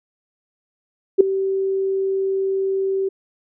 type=tone with ADSR envelope; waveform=sine; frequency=386.3 Hz; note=G4; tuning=25 cents flat; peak=-3 dBFS; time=1.18-3.09 s; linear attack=26 ms; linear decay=4 ms; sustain=-15 dB; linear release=10 ms; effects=none